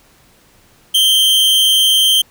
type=tone with amplitude modulation; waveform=45% pulse; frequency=3136 Hz; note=G7; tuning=in tune; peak=-6 dBFS; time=0.94-2.22 s; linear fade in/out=10 ms; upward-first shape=sine; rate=200 Hz; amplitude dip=55%; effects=pink hiss -50 dBFS RMS until 2.3 s